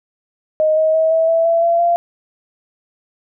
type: tone with pitch steps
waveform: sine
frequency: 622.3 / 631.4 / 640.5 / 649.9 / 659.3 / 668.9 / 678.6 / 688.5 Hz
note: D#5 / D#5 / E5 / E5 / E5 / E5 / F5 / F5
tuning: 0 / +25 / -50 / -25 / 0 / +25 / -50 / -25 cents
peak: -11 dBFS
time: 0.6-1.96 s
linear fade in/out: 0 ms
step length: 170 ms
effects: none